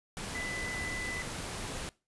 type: tone in noise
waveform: sine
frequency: 2000 Hz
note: B6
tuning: 21 cents sharp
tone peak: -36 dBFS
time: 0.35-1.22 s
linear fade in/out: 0 ms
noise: pink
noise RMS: -39 dBFS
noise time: 0.17-1.89 s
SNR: 0 dB
effects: noise-tail reverb RT60 0.3 s tail -22 dB re dry + resampled to 24000 Hz